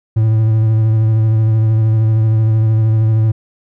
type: tone with vibrato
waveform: triangle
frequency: 110.3 Hz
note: A2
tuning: 5 cents sharp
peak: -7 dBFS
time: 0.16-3.32 s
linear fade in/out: 10 ms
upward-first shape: sine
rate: 13 Hz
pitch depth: 24 cents each way
effects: none